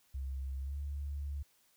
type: tone with pitch glide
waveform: sine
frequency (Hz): 66.9 to 71.29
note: C2 to C#2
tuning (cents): +39 to +49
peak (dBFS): -36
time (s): 0.14-1.43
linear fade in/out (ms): 10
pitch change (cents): +110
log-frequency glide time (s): 0.61-0.77
effects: white hiss -70 dBFS RMS until 1.76 s